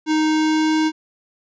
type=tone with pitch glide; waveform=square; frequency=311.1 to 313.1 Hz; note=D#4 to D#4; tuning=0 to +11 cents; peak=-16 dBFS; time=0.06-0.92 s; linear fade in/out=50 ms; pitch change=+11 cents; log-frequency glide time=0.28-0.77 s; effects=resampled to 16000 Hz